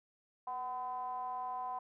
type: ring-modulated tone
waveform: triangle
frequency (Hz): 130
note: C3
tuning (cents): -11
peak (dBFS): -32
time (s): 0.47-1.79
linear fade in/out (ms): 5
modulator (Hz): 881
effects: none